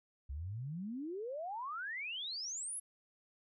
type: exponential sweep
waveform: sine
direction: up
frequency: 64.1 to 11280 Hz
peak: -39 dBFS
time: 0.29-2.8 s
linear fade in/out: 10 ms
effects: none